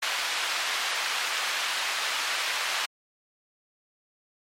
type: band-pass noise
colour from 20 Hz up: white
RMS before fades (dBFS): -29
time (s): 0.02-2.86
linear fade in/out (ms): 10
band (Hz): 900 to 3400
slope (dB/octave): 12
effects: MP3 64 kbps